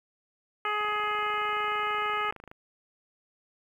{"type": "harmonic tone", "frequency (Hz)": 420, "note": "G#4", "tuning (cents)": 19, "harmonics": [1, 2, 3, 4, 5, 6, 7], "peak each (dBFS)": [-37, -35, -29, -38, -35, -40, -40], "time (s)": [0.65, 2.31], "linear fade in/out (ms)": 2}
{"type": "click train", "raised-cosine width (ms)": 0.5, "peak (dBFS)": -30, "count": 46, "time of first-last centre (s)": [0.81, 2.515], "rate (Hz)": 26.4}
{"effects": ["10-bit"]}